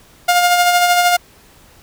sawtooth tone with tremolo, 708 Hz, F5, 23 cents sharp, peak -5 dBFS, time 0.28-1.17 s, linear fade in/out 10 ms, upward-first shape sine, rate 13 Hz, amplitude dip 40%, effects pink hiss -47 dBFS RMS until 1.82 s

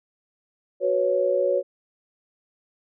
sine chord, F# suspended fourth, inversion none, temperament equal, 370 / 493.9 / 554.4 Hz, F#4 / B4 / C#5, 0 / 0 / 0 cents, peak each -26 / -25 / -21 dBFS, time 0.8-1.63 s, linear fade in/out 50 ms, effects none

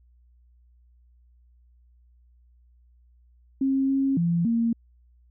sine tone with pitch steps, 269.1 / 271.2 / 170 / 231 Hz, C4 / C#4 / F3 / A#3, +49 / -38 / -46 / -16 cents, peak -20 dBFS, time 3.61-4.73 s, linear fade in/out 5 ms, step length 280 ms, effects added 60 Hz sine -55 dBFS peak until 5.3 s

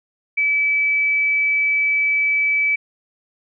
sine tone, 2300 Hz, D7, 37 cents flat, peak -15 dBFS, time 0.37-2.76 s, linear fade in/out 10 ms, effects none

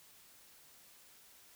silence, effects white hiss -61 dBFS RMS until 1.55 s

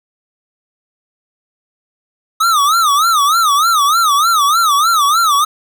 square tone with vibrato, 1244.5 Hz, D#6, in tune, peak -10 dBFS, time 2.4-5.45 s, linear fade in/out 10 ms, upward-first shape sine, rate 3.3 Hz, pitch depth 180 cents each way, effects none

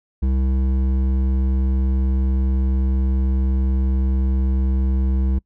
sine tone with hard clipping, 65.41 Hz, C2, in tune, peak -18 dBFS, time 0.22-5.39 s, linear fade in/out 10 ms, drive 10 dB, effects noise-tail reverb RT60 0.1 s tail -24 dB re dry

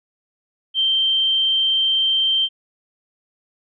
sine tone, 3136 Hz, G7, in tune, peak -15 dBFS, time 0.74-2.49 s, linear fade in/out 50 ms, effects none

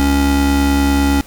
square tone pair together, 69.88 / 279.5 Hz, C#2 / C#4, +15 / +14 cents, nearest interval 2 octaves, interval 2399 cents, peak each -16 / -14 dBFS, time 0-1.21 s, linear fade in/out 0 ms, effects pink hiss -41 dBFS RMS until 1.26 s

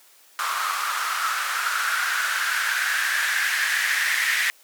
blue noise with band-pass filter sweep, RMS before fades -24 dBFS, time 0.39-4.5 s, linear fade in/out 0 ms, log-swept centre 1200 to 1900 Hz, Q 5.7, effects white hiss -54 dBFS RMS until 4.63 s + high-pass 400 Hz 12 dB/octave

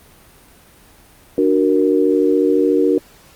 sine chord, D augmented, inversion none, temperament equal with one note detuned, 296 / 370 / 466.2 Hz, D4 / F#4 / A#4, +14 / 0 / 0 cents, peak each -16 dBFS, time 1.38-2.98 s, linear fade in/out 2 ms, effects pink hiss -47 dBFS RMS until 3.35 s + Opus 32 kbps

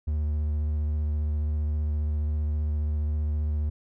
triangle tone with vibrato, 75.3 Hz, D2, 44 cents sharp, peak -22 dBFS, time 0.07-3.7 s, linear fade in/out 10 ms, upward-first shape sine, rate 15 Hz, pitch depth 21 cents each way, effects none

